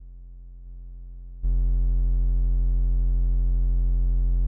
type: tone with level steps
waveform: triangle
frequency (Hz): 43.65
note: F1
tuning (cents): 0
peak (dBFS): -37 / -34 / -16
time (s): 0-4.47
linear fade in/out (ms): 10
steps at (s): 0.65 / 1.43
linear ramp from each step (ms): 20
effects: none